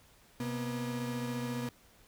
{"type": "tone pair together", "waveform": "35% pulse", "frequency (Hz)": [127.78, 241], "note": ["C3", "B3"], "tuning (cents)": [-41, -42], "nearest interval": "major seventh", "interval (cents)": 1099, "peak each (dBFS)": [-37, -34], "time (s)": [0.4, 1.69], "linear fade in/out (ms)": 2, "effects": ["pink hiss -62 dBFS RMS until 2.07 s"]}